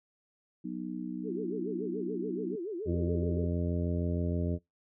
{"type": "chord", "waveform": "sine", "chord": "B major", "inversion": "second", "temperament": "just", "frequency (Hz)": [185.21, 246.9, 308.7], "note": ["F#3", "B3", "D#4"], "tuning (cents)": [2, 0, -14], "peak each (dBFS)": -39, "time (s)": [0.64, 2.56], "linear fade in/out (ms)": 10}
{"type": "tone with vibrato", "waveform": "sine", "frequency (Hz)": 385.1, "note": "G4", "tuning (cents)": -31, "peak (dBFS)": -34, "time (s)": [1.23, 3.49], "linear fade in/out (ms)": 50, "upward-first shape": "sine", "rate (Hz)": 7, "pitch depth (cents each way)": 250}
{"type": "harmonic tone", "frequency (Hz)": 86.4, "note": "F2", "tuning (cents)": -18, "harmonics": [1, 2, 3, 4, 5, 6, 7], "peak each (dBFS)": [-31, -34, -37, -40, -41, -50, -42], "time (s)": [2.85, 4.59], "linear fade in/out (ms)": 50}
{"effects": ["noise-tail reverb RT60 0.2 s tail -25 dB re dry"]}